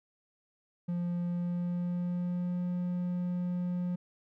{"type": "tone with pitch glide", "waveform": "triangle", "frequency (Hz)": [174.61, 178.07], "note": ["F3", "F3"], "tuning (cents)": [0, 34], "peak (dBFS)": -28, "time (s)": [0.88, 3.96], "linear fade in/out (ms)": 10, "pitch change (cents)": 34, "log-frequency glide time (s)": [1.25, 2.62], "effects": []}